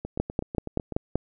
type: two click trains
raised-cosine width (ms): 2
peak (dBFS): -10 / -19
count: 6 / 8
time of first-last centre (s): 0.2-1.156 / 0.05-0.923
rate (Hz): 5.23 / 8.02
effects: none